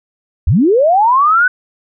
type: linear sweep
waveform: sine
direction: up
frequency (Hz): 55 to 1517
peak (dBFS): -7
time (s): 0.47-1.48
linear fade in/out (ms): 5
effects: none